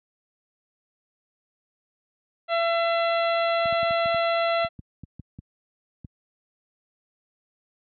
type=harmonic tone; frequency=673 Hz; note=E5; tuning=36 cents sharp; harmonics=1 / 2 / 3 / 4 / 5 / 6; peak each=-22 / -28 / -32 / -34 / -36 / -38 dBFS; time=2.48-4.69 s; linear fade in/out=50 ms
type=clicks; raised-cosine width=5 ms; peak=-25 dBFS; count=12; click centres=3.657 / 3.726 / 3.83 / 3.908 / 4.058 / 4.145 / 4.647 / 4.792 / 5.036 / 5.196 / 5.389 / 6.047 s
effects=high-pass 80 Hz 12 dB/octave